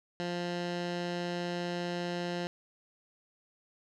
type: tone with low-pass filter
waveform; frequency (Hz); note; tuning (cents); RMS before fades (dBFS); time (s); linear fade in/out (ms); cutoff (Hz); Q
15% pulse; 175; F3; +4; -35; 0.2-2.47; 0; 4600; 1.4
effects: none